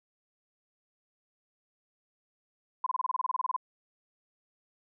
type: tone bursts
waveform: sine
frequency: 1017 Hz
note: C6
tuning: 50 cents flat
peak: -25 dBFS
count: 15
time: 2.84-3.564 s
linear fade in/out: 5 ms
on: 24 ms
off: 26 ms
effects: none